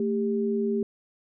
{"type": "tone pair together", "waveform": "sine", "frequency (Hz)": [222.7, 398.6], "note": ["A3", "G4"], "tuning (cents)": [21, 29], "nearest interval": "minor seventh", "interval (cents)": 1008, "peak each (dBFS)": -26, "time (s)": [0, 0.83], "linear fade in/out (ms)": 2, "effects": []}